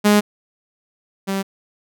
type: tone pair in turn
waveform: sawtooth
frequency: 207.7 / 194.58 Hz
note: G#3 / G3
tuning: 0 / -13 cents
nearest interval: minor second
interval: 113 cents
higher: first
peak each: -7 / -16 dBFS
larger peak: first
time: 0.04-0.21 / 1.27-1.43 s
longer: first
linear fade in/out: 20 ms
effects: none